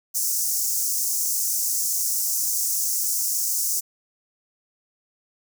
pink high-pass noise, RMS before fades -24 dBFS, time 0.14-3.81 s, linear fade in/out 20 ms, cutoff 5600 Hz, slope 48 dB/octave, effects none

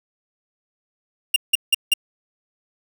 45% pulse tone bursts, 2803 Hz, F7, 6 cents sharp, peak -12 dBFS, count 4, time 1.34-1.938 s, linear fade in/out 5 ms, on 22 ms, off 170 ms, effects none

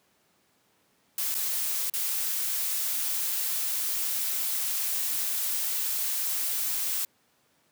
blue noise with dropouts, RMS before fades -29 dBFS, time 1.18-7.05 s, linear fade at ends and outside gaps 2 ms, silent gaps 1.344-1.35 / 1.899-1.937 s, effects pink hiss -67 dBFS RMS until 7.71 s + high-pass 150 Hz 12 dB/octave

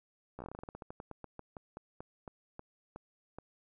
slowing click train, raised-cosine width 1 ms, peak -30 dBFS, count 25, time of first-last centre 0.39-3.386 s, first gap 14 ms, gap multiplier 1.16, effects none

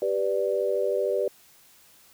sine chord, G major, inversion none, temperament equal, 392 / 493.9 / 587.3 Hz, G4 / B4 / D5, 0 / 0 / 0 cents, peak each -27 dBFS, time 0.02-1.28 s, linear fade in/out 2 ms, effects white hiss -56 dBFS RMS until 2.13 s

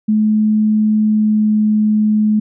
sine tone with pitch glide, 214.5 to 213.3 Hz, A3 to G#3, -44 to +46 cents, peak -10 dBFS, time 0.08-2.4 s, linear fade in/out 10 ms, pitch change -10 cents, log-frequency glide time 1-1.56 s, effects none

